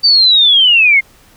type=linear sweep; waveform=sine; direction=down; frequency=4653 to 2093 Hz; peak=-5 dBFS; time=0.03-1.01 s; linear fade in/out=20 ms; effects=pink hiss -46 dBFS RMS until 1.36 s